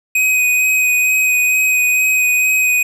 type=tone with vibrato; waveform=square; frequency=2508 Hz; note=D#7; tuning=13 cents sharp; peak=-12 dBFS; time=0.15-2.83 s; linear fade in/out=5 ms; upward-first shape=sine; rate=2.2 Hz; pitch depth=13 cents each way; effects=none